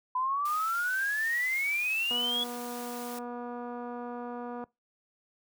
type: exponential sweep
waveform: sine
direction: up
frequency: 999 to 3400 Hz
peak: -27 dBFS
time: 0.15-2.44 s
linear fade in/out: 5 ms
type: high-pass noise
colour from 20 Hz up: white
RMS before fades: -45 dBFS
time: 0.45-3.19 s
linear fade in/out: 5 ms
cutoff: 750 Hz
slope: 96 dB/octave
type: click train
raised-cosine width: 1 ms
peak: -27 dBFS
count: 613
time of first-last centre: 2.11-4.639 s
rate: 242 Hz
effects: noise-tail reverb RT60 0.2 s tail -22 dB re dry + high-pass 100 Hz 12 dB/octave